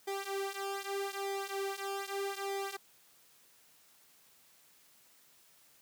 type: tone with flanger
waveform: sawtooth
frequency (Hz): 394.3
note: G4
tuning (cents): +10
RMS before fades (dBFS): -38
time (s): 0.07-2.77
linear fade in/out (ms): 10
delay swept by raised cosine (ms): 1.8 to 5.6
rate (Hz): 0.81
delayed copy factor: -0.85
effects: white hiss -64 dBFS RMS until 5.81 s + high-pass 100 Hz 12 dB/octave